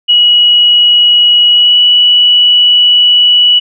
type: tone with pitch glide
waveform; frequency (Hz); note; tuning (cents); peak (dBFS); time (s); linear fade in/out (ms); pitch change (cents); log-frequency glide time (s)
sine; 2915 to 2944; F#7 to F#7; -26 to -9; -3; 0.08-3.6; 20; +17; 1.49-1.78
effects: none